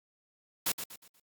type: noise with echo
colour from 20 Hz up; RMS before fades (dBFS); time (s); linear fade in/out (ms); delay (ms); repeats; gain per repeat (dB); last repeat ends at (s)
white; -29; 0.66-0.72; 5; 120; 4; -9; 1.2
effects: high-pass 80 Hz 12 dB/octave + Opus 48 kbps